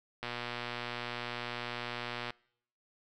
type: click train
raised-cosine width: 0.3 ms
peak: -21 dBFS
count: 250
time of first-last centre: 0.23-2.305 s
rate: 120 Hz
effects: noise-tail reverb RT60 0.7 s tail -26 dB re dry